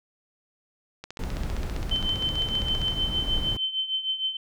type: click train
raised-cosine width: 0.2 ms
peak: -20 dBFS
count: 29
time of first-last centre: 1.04-2.882 s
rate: 15.2 Hz
type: noise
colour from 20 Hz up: brown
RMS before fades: -30 dBFS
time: 1.19-3.57 s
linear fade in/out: 2 ms
type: tone with tremolo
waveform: sine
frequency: 3080 Hz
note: G7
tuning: 31 cents flat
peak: -22 dBFS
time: 1.91-4.37 s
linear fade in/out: 5 ms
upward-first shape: triangle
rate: 6.5 Hz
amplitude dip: 80%
effects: none